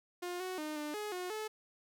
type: tone with pitch steps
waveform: sawtooth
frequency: 355 / 370.1 / 305.6 / 299.1 / 420.4 / 361.9 / 431.7 Hz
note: F4 / F#4 / D#4 / D4 / G#4 / F#4 / A4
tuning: +28 / 0 / -31 / +32 / +21 / -38 / -33 cents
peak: -34 dBFS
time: 0.22-1.48 s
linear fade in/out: 10 ms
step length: 180 ms
effects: none